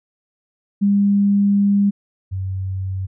sine tone pair in turn, 201.2 / 94.95 Hz, G3 / F#2, +45 / +45 cents, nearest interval octave + minor second, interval 1300 cents, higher first, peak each -12 / -21 dBFS, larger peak first, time 0.81-1.91 / 2.31-3.07 s, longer first, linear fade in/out 20 ms, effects none

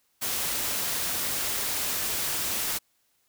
white noise, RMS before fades -29 dBFS, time 0.21-2.79 s, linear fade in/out 20 ms, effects white hiss -70 dBFS RMS until 3.28 s

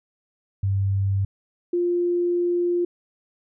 sine tone pair in turn, 98 / 350.1 Hz, G2 / F4, 0 / +4 cents, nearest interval octave + minor seventh, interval 2204 cents, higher second, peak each -19 dBFS, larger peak neither, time 0.63-1.25 / 1.73-2.85 s, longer second, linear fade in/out 5 ms, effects none

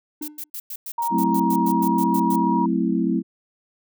triangle tone with exponential decay, 300.9 Hz, D4, 42 cents sharp, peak -26 dBFS, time 0.21-0.5 s, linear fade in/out 5 ms, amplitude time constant 63 ms
violet noise bursts, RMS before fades -32 dBFS, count 14, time 0.22-2.36 s, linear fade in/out 5 ms, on 60 ms, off 100 ms
sine tone with pitch glide, 938 to 954.4 Hz, A#5 to A#5, +11 to +41 cents, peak -21 dBFS, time 0.98-2.66 s, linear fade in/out 5 ms, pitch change +30 cents, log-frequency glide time 1.14-2.14 s
sine chord, F# half-diminished seventh, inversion none, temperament equal, 185 / 220 / 261.6 / 329.6 Hz, F#3 / A3 / C4 / E4, 0 / 0 / 0 / 0 cents, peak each -24 dBFS, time 1.1-3.23 s, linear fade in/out 50 ms
effects none

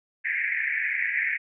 white band-pass noise, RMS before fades -27 dBFS, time 0.24-1.38 s, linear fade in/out 20 ms, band 1700 to 2300 Hz, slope 96 dB/octave, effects none

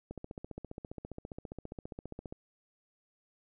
click train, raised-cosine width 2 ms, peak -28 dBFS, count 34, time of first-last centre 0.11-2.325 s, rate 14.9 Hz, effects none

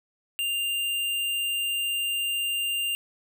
square tone, 2794 Hz, F7, in tune, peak -26 dBFS, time 0.39-2.95 s, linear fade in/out 0 ms, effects none

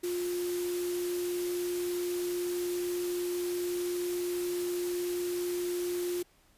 sine tone in noise, 353.4 Hz, F4, 21 cents sharp, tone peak -30 dBFS, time 0.03-6.23 s, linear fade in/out 10 ms, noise white, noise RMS -42 dBFS, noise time 0.03-6.23 s, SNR +9 dB, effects pink hiss -65 dBFS RMS until 6.57 s + resampled to 32000 Hz

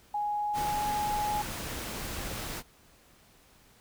sine tone with pitch glide, 830.6 to 835.9 Hz, G#5 to G#5, 0 to +11 cents, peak -28 dBFS, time 0.14-1.42 s, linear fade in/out 5 ms, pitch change +11 cents, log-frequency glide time 0.26-0.84 s
pink noise, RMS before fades -37 dBFS, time 0.53-2.63 s, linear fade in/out 50 ms
effects pink hiss -60 dBFS RMS until 3.8 s

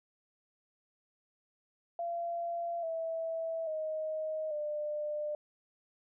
sine tone with pitch steps, 684 / 654.2 / 625.8 / 598.6 Hz, F5 / E5 / D#5 / D5, -36 / -13 / +10 / +33 cents, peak -33 dBFS, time 1.99-5.35 s, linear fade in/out 2 ms, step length 840 ms, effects none

